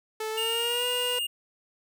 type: tone with pitch glide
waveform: sawtooth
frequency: 436.6 to 492.9 Hz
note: A4 to B4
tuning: -13 to -3 cents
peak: -26 dBFS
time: 0.2-1.19 s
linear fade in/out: 5 ms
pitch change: +210 cents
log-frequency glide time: 0.31-0.86 s
type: tone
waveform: square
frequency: 2830 Hz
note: F7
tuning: 22 cents sharp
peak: -28 dBFS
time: 0.37-1.27 s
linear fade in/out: 10 ms
effects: none